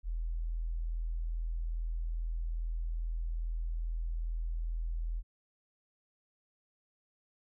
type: tone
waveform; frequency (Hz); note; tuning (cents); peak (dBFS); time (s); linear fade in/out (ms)
sine; 41.2; E1; 0; -32; 0.03-5.23; 50
effects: none